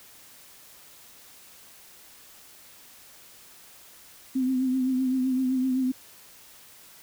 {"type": "tone with vibrato", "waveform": "sine", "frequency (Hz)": 258.5, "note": "C4", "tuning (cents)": -21, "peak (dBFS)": -22, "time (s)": [4.35, 5.92], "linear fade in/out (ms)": 10, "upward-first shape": "triangle", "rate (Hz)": 7.8, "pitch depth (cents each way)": 48, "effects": ["white hiss -51 dBFS RMS until 7.02 s"]}